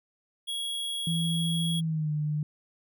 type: tone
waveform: square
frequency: 3322 Hz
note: G#7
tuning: in tune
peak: -31 dBFS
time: 0.47-1.81 s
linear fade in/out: 20 ms
type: tone with pitch glide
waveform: sine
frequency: 165.1 to 150.53 Hz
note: E3 to D3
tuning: +3 to +43 cents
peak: -26 dBFS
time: 1.07-2.43 s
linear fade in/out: 2 ms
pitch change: -160 cents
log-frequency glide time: 1.77-2.12 s
effects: none